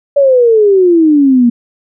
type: exponential sweep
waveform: sine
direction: down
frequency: 576 to 233.1 Hz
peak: -4 dBFS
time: 0.16-1.5 s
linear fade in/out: 10 ms
effects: none